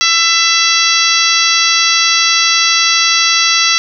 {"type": "harmonic tone with a mistuned harmonic", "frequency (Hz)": 668, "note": "E5", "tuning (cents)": 23, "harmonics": [2, 3, 4, 5, 6, 7, 8, 9], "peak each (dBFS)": [-17, -17, -17, -17, -17, -17, -17, -17], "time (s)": [0.01, 3.78], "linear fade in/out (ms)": 0, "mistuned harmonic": 8, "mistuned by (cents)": 60, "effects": []}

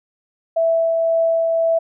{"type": "tone with tremolo", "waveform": "sine", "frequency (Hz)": 659.3, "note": "E5", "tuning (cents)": 0, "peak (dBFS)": -13, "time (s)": [0.56, 1.79], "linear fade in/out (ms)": 10, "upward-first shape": "triangle", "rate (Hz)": 1.9, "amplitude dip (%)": 25, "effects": []}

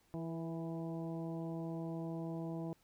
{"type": "harmonic tone with a mistuned harmonic", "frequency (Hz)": 164.81, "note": "E3", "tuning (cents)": 0, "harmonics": [1, 2, 3, 4, 5, 6], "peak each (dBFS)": [-41, -43, -51, -49, -55, -57], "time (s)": [0.14, 2.73], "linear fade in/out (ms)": 0, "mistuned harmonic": 3, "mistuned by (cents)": -25, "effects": ["pink hiss -72 dBFS RMS until 2.83 s"]}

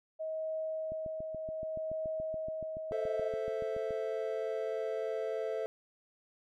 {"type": "tone with tremolo", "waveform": "sine", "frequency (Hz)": 634, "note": "D#5", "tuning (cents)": 32, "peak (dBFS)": -33, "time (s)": [0.19, 3.3], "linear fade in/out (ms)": 20, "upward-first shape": "triangle", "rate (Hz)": 0.66, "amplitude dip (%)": 40}
{"type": "click train", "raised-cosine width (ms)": 3, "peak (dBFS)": -34, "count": 22, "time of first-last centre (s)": [0.92, 3.907], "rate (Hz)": 7.03}
{"type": "chord", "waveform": "triangle", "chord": "A minor", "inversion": "none", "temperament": "equal", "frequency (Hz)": [440, 523.3, 659.3], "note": ["A4", "C5", "E5"], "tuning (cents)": [0, 0, 0], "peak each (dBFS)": [-34, -37, -36], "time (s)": [2.92, 5.66], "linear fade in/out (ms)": 0}
{"effects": []}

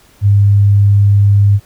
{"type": "tone", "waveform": "sine", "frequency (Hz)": 101.1, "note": "G#2", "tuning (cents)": -46, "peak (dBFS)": -5, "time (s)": [0.21, 1.6], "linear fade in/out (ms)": 50, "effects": ["pink hiss -47 dBFS RMS until 1.65 s"]}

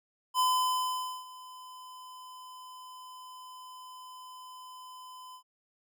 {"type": "tone with ADSR envelope", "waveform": "square", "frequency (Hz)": 1015, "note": "B5", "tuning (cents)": 47, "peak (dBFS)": -24, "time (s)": [0.34, 5.43], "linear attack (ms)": 53, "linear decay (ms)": 850, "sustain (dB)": -22, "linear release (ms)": 83, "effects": []}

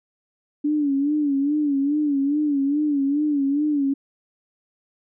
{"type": "tone with vibrato", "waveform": "sine", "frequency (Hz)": 287.9, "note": "D4", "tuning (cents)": -34, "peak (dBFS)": -18, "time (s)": [0.64, 3.94], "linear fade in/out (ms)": 10, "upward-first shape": "sine", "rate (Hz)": 2.4, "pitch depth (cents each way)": 89, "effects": []}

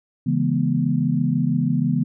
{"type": "chord", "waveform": "sine", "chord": "C# minor seventh", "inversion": "none", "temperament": "equal with one note detuned", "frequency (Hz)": [138.59, 164.81, 207.7, 242.3], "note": ["C#3", "E3", "G#3", "B3"], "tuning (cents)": [0, 0, 0, -33], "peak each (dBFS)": [-23, -22, -26, -22], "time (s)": [0.26, 2.04], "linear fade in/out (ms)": 10, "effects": []}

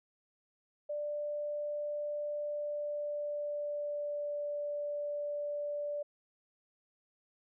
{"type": "tone with pitch glide", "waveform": "sine", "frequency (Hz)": [590, 584.6], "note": ["D5", "D5"], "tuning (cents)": [8, -8], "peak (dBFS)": -34, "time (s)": [0.89, 6.03], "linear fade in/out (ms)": 10, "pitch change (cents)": -16, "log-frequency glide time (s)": [2.41, 4.37], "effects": []}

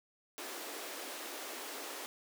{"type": "high-pass noise", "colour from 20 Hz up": "pink", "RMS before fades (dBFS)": -44, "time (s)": [0.38, 2.06], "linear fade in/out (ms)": 0, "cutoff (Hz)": 280, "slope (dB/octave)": 48, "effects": []}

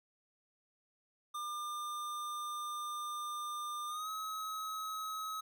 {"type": "tone with pitch glide", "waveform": "square", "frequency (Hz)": [1200, 1278.7], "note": ["D6", "D#6"], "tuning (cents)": [37, 47], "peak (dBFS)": -39, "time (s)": [1.34, 5.41], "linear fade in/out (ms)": 10, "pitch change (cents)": 110, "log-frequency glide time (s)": [3.87, 4.09], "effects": []}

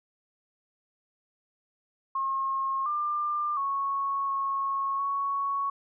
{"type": "tone with pitch steps", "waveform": "sine", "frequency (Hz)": [1078, 1194, 1104, 1096, 1112], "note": ["C#6", "D6", "C#6", "C#6", "C#6"], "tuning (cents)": [-49, 28, -7, -20, 5], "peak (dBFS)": -26, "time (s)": [2.15, 5.7], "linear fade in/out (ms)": 5, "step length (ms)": 710, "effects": []}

